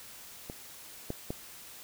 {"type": "clicks", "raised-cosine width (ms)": 2, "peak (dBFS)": [-26, -20, -20], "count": 3, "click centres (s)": [0.499, 1.104, 1.305], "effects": ["white hiss -49 dBFS RMS until 1.83 s"]}